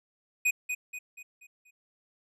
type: tone with echo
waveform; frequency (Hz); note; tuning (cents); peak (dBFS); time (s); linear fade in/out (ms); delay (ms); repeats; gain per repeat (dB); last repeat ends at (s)
square; 2489; D#7; 0; -23; 0.45-0.51; 10; 240; 5; -7; 1.71
effects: low-pass 12000 Hz 12 dB/octave